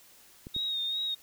clicks, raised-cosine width 3 ms, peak -29 dBFS, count 2, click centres 0.469 / 0.564 s
sine tone with vibrato, 3729 Hz, A#7, in tune, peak -29 dBFS, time 0.54-1.15 s, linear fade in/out 10 ms, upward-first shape sine, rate 2.6 Hz, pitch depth 40 cents each way
effects white hiss -57 dBFS RMS until 1.22 s

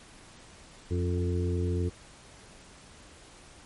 harmonic tone with a mistuned harmonic, 88.4 Hz, F2, 22 cents sharp, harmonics 1 / 2 / 3 / 4 / 5, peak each -27 / -36 / -37 / -35 / -37 dBFS, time 0.9-1.9 s, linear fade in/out 20 ms, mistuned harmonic 3, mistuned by +28 cents, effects pink hiss -52 dBFS RMS until 3.65 s + MP3 48 kbps

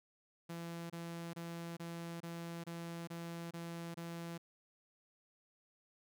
sawtooth tone bursts, 168.8 Hz, E3, 41 cents sharp, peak -39 dBFS, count 9, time 0.49-4.38 s, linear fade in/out 10 ms, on 410 ms, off 25 ms, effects none

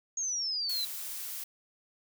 sine exponential sweep, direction down, 6650 to 3951 Hz, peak -30 dBFS, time 0.17-0.85 s, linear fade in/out 5 ms
blue noise, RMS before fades -39 dBFS, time 0.69-1.44 s, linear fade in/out 5 ms
effects none

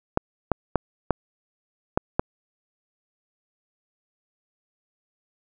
clicks, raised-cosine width 1 ms, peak -5 dBFS, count 6, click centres 0.174 / 0.517 / 0.757 / 1.107 / 1.975 / 2.195 s, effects none

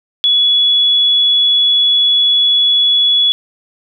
sine tone, 3392 Hz, G#7, 36 cents sharp, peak -8 dBFS, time 0.24-3.32 s, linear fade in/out 0 ms, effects none

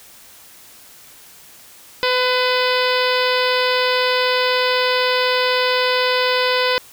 harmonic tone with a mistuned harmonic, 504 Hz, B4, 35 cents sharp, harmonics 1 / 2 / 3 / 4 / 5 / 6 / 7 / 8 / 9 / 10, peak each -19 / -22 / -24 / -25 / -26 / -27 / -27 / -28 / -29 / -29 dBFS, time 2.03-6.78 s, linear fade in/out 0 ms, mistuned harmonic 3, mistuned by -19 cents, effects white hiss -44 dBFS RMS until 6.92 s

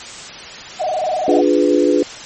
sine tone with vibrato, 678 Hz, E5, 49 cents sharp, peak -16 dBFS, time 0.79-1.42 s, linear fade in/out 20 ms, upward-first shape square, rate 20 Hz, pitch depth 150 cents each way
sine chord, D diminished seventh, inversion none, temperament equal with one note detuned, 293.7 / 349.2 / 415.3 / 499 Hz, D4 / F4 / Ab4 / Cb5, 0 / 0 / 0 / +18 cents, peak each -15 / -16 / -17 / -17 dBFS, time 1.28-2.03 s, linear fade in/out 2 ms
effects white hiss -32 dBFS RMS until 2.25 s + MP3 32 kbps

